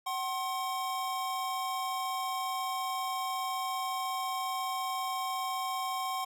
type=tone pair together; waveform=square; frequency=756.5 / 1066 Hz; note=F#5 / C6; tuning=+38 / +32 cents; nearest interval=tritone; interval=594 cents; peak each=-36 / -35 dBFS; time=0.06-6.25 s; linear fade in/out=10 ms; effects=none